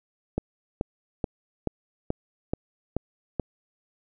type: click train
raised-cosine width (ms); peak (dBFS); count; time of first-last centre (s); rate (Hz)
2; -12; 8; 0.38-3.397; 2.32
effects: none